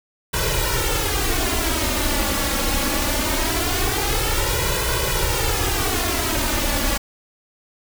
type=noise with flanger; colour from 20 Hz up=pink; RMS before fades=-21 dBFS; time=0.33-6.98 s; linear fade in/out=10 ms; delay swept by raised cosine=2 to 3.6 ms; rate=0.22 Hz; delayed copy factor=+0.9; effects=none